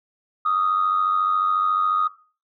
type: tone with amplitude modulation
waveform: sine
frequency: 1244.5 Hz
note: D#6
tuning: in tune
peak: -14 dBFS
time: 0.45-2.08 s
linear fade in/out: 10 ms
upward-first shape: sine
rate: 94.1 Hz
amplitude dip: 70%
effects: noise-tail reverb RT60 0.4 s tail -20 dB re dry + tanh soft clip ceiling -12 dBFS